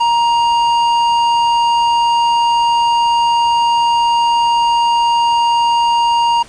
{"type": "tone with tanh clipping", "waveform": "sine", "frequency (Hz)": 939, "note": "A#5", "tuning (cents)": 12, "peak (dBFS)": -12, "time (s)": [0, 6.43], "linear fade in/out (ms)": 10, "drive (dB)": 12, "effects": ["pink hiss -40 dBFS RMS until 6.48 s", "resampled to 22050 Hz"]}